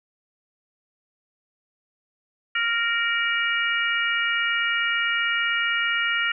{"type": "harmonic tone with a mistuned harmonic", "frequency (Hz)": 464.5, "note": "A#4", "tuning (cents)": -6, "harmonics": [3, 4, 5, 6], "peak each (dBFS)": [-25, -26, -27, -28], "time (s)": [2.55, 6.32], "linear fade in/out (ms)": 5, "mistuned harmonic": 6, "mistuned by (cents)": 47, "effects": []}